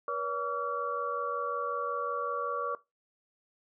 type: tone cluster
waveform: sine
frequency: 483.6 / 569 / 1144 / 1374 Hz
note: B4 / C#5 / D6 / F6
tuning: -36 / +45 / -46 / -29 cents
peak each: -37 / -38 / -32 / -39 dBFS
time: 0.08-2.75 s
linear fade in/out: 2 ms
effects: noise-tail reverb RT60 0.2 s tail -18 dB re dry